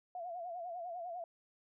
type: tone with vibrato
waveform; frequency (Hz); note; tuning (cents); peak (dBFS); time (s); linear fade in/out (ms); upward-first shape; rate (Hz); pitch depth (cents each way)
sine; 698.5; F5; 0; -40; 0.15-1.24; 2; sine; 10; 85
effects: none